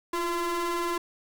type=ring-modulated tone; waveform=40% pulse; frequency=340 Hz; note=F4; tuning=46 cents flat; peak=-23 dBFS; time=0.13-0.98 s; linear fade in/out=5 ms; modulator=689 Hz; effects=none